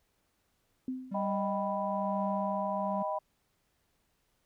sine tone with exponential decay, 257.7 Hz, C4, 26 cents flat, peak -30 dBFS, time 0.88-1.39 s, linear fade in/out 2 ms, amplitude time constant 110 ms
triangle tone with tremolo, 196 Hz, G3, in tune, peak -30 dBFS, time 1.11-3.03 s, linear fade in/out 10 ms, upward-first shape triangle, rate 1.1 Hz, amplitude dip 50%
sine chord, Eb augmented, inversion none, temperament equal, 622.3 / 784 / 987.8 Hz, Eb5 / G5 / B5, 0 / 0 / 0 cents, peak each -34 / -37 / -35 dBFS, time 1.14-3.19 s, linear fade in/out 10 ms
effects pink hiss -75 dBFS RMS until 4.45 s

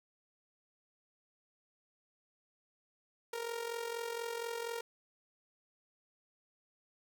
sawtooth tone with amplitude modulation, 466.2 Hz, A#4, in tune, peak -31 dBFS, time 3.33-4.81 s, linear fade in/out 5 ms, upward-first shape sine, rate 44.2 Hz, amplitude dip 65%, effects none

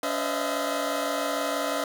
25% pulse tone cluster, 283.8 / 510 / 619 / 645 / 684 Hz, C#4 / C5 / D#5 / E5 / F5, +41 / -44 / -9 / -38 / -36 cents, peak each -29 dBFS, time 0.03-1.84 s, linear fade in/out 2 ms, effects none

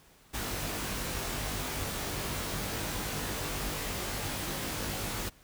pink noise with comb filter, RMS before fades -35 dBFS, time 0.33-5.3 s, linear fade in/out 20 ms, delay 20 ms, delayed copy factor +0.9, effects pink hiss -60 dBFS RMS until 5.43 s

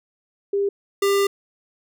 sine / square tone pair in turn, 400 / 398.1 Hz, G4 / G4, +35 / +27 cents, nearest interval unison, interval 8 cents, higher first, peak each -18 / -17 dBFS, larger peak second, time 0.53-0.69 / 1.02-1.27 s, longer second, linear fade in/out 5 ms, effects none

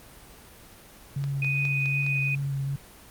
sine tone with vibrato, 138.59 Hz, C#3, in tune, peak -26 dBFS, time 1.16-2.76 s, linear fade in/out 5 ms, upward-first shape triangle, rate 2.6 Hz, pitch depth 23 cents each way
click train, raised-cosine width 0.2 ms, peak -22 dBFS, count 5, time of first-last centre 1.24-2.065 s, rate 4.85 Hz
sine tone, 2489 Hz, D#7, in tune, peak -25 dBFS, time 1.42-2.35 s, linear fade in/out 2 ms
effects pink hiss -49 dBFS RMS until 3.1 s + Opus 24 kbps

